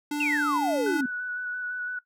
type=tone with pitch glide; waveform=square; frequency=293.7 to 287.3 Hz; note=D4 to D4; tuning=0 to -38 cents; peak=-27 dBFS; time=0.11-1.01 s; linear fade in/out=5 ms; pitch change=-38 cents; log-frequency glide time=0.37-0.85 s
type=exponential sweep; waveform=sine; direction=down; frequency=2794 to 243.2 Hz; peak=-24 dBFS; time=0.2-1.06 s; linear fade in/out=5 ms
type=tone with vibrato; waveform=sine; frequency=1480 Hz; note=F#6; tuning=in tune; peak=-29 dBFS; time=0.86-1.99 s; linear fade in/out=5 ms; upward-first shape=square; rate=5.9 Hz; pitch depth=13 cents each way
effects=noise-tail reverb RT60 0.1 s tail -17 dB re dry